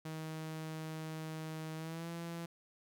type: tone with pitch glide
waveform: sawtooth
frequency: 158.2 to 168.58 Hz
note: D#3 to E3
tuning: +29 to +39 cents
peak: -37 dBFS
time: 0.05-2.46 s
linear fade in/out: 5 ms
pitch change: +110 cents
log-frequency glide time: 1.76-2.09 s
effects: none